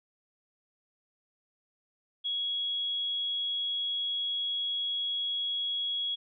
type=tone; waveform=sine; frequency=3330 Hz; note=G#7; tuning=4 cents sharp; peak=-29 dBFS; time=2.24-6.16 s; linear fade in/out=20 ms; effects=none